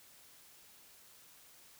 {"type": "silence", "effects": ["white hiss -60 dBFS RMS until 1.79 s"]}